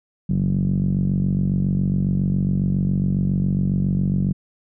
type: tone with low-pass filter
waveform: 5% pulse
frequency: 47.28 Hz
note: F#1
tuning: 38 cents sharp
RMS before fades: -20 dBFS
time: 0.29-4.33 s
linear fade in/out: 10 ms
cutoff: 170 Hz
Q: 5.9
effects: none